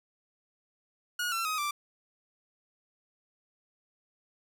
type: tone with pitch steps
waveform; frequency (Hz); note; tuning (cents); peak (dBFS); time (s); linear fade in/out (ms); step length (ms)
sawtooth; 1446 / 1349.2 / 1258.8 / 1174.5; F#6 / E6 / D#6 / D6; -40 / +40 / +20 / 0; -26; 1.19-1.71; 5; 130
effects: none